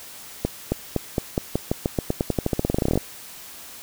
accelerating click train, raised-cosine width 2 ms, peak -7 dBFS, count 27, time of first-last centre 0.45-2.976 s, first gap 270 ms, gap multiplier 0.9, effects white hiss -41 dBFS RMS until 3.82 s

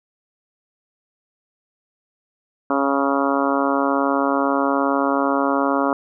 harmonic tone, 138.8 Hz, C#3, 3 cents sharp, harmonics 2 / 3 / 4 / 5 / 6 / 7 / 8 / 9 / 10, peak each -21 / -27 / -24 / -26 / -29 / -26 / -26 / -27 / -29 dBFS, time 2.7-5.93 s, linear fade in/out 2 ms, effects none

